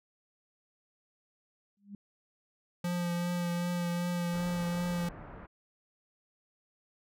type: tone with exponential growth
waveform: sine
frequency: 201.7 Hz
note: G3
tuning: 50 cents sharp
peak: -38 dBFS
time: 1.77-1.95 s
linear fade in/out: 2 ms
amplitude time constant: 39 ms
type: tone with vibrato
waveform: square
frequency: 174.61 Hz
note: F3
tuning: in tune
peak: -31 dBFS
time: 2.84-5.09 s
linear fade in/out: 5 ms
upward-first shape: triangle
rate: 2.6 Hz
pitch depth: 20 cents each way
type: low-pass noise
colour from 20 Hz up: pink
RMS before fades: -47 dBFS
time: 4.32-5.47 s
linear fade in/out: 20 ms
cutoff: 1700 Hz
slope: 24 dB/octave
effects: none